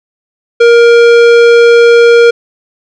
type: tone with tanh clipping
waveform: sine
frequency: 470 Hz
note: A#4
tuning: 14 cents sharp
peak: -3 dBFS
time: 0.6-2.31 s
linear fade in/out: 10 ms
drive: 16 dB
effects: none